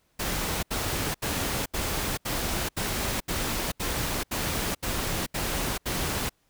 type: noise bursts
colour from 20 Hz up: pink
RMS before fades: -29 dBFS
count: 12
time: 0.19-6.295 s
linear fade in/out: 10 ms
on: 440 ms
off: 75 ms
effects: pink hiss -69 dBFS RMS until 6.49 s